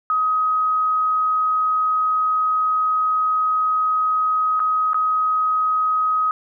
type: tone with dropouts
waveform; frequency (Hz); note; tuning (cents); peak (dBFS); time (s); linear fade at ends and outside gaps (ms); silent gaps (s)
sine; 1262; D#6; +24; -16; 0.1-6.31; 1; 4.595-4.601 / 4.933-4.944
effects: none